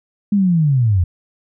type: linear sweep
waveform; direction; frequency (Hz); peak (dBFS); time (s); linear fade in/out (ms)
sine; down; 209.3 to 82.41; -11; 0.32-1.04; 5
effects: none